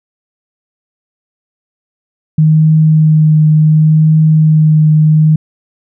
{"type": "tone with vibrato", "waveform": "sine", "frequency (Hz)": 155.56, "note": "D#3", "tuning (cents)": 0, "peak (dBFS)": -4, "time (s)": [2.38, 5.36], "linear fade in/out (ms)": 5, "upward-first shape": "triangle", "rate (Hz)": 0.69, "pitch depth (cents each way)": 17, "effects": []}